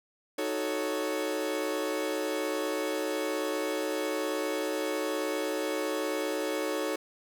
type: chord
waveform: 40% pulse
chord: D# half-diminished seventh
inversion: none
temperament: equal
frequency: 311.1 / 370 / 440 / 554.4 Hz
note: D#4 / F#4 / A4 / C#5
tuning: 0 / 0 / 0 / 0 cents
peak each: -34 / -36 / -34 / -33 dBFS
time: 0.38-6.96 s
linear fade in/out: 5 ms
effects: none